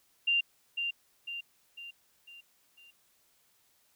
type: tone with echo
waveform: sine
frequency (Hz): 2785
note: F7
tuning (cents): -5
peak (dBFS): -24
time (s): 0.27-0.41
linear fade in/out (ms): 10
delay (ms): 500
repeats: 5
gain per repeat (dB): -6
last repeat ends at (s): 2.91
effects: white hiss -69 dBFS RMS until 3.95 s